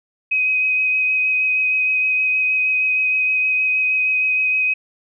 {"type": "tone with vibrato", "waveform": "sine", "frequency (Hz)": 2522, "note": "D#7", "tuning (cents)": 23, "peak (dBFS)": -15, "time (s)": [0.31, 4.74], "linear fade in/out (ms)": 10, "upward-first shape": "sine", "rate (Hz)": 6.4, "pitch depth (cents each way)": 12, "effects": []}